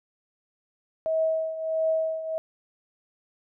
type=tone with tremolo; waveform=sine; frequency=641 Hz; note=E5; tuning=49 cents flat; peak=-20 dBFS; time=1.06-2.38 s; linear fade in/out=0 ms; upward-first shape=triangle; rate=1.5 Hz; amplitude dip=75%; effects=none